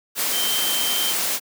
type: tone in noise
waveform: sine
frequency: 3127 Hz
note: G7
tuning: 5 cents flat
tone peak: -24 dBFS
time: 0.31-1.15 s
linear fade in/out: 50 ms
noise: white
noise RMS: -23 dBFS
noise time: 0.15-1.4 s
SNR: -4 dB
effects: high-pass 200 Hz 12 dB/octave